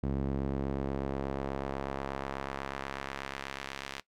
sawtooth tone with band-pass filter sweep, 68.2 Hz, C#2, 28 cents flat, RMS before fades -36 dBFS, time 0.03-4 s, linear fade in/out 0 ms, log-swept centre 220 to 3000 Hz, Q 0.79, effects noise-tail reverb RT60 0.1 s tail -19 dB re dry

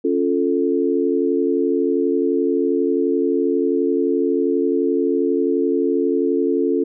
sine chord, Db augmented, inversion none, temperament equal, 277.2 / 349.2 / 440 Hz, Db4 / F4 / A4, 0 / 0 / 0 cents, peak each -20 dBFS, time 0.04-6.84 s, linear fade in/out 10 ms, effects none

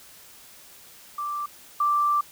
sine tone pair in turn, 1174.7 / 1174.7 Hz, D6 / D6, 0 / 0 cents, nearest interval unison, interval 0 cents, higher neither, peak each -27 / -19 dBFS, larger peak second, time 1.18-1.46 / 1.8-2.21 s, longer second, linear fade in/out 5 ms, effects white hiss -49 dBFS RMS until 2.31 s

